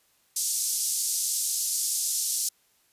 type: band-pass noise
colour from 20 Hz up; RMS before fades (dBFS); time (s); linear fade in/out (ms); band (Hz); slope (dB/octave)
pink; -28; 0.36-2.49; 5; 5600 to 12000; 24
effects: white hiss -66 dBFS RMS until 2.92 s + resampled to 32000 Hz